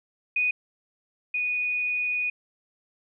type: tone pair in turn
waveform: sine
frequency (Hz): 2482 / 2472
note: D#7 / D#7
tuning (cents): -5 / -12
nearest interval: unison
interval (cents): 7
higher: first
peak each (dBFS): -21 / -24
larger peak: first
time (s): 0.36-0.51 / 1.34-2.3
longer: second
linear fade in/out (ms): 5
effects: none